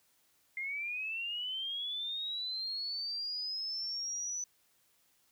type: linear sweep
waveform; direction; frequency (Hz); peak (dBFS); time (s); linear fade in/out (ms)
sine; up; 2093 to 6000; -35; 0.57-4.44; 2
effects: white hiss -71 dBFS RMS until 5.31 s